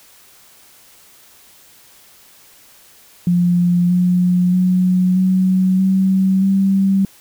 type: tone with pitch steps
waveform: sine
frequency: 175.9 / 179.39 / 182.95 / 186.57 / 190.28 / 194.05 Hz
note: F3 / F3 / F#3 / F#3 / F#3 / G3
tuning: +13 / +47 / -19 / +15 / +49 / -17 cents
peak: -11 dBFS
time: 3.27-7.05 s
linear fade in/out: 2 ms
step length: 630 ms
effects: white hiss -47 dBFS RMS until 7.2 s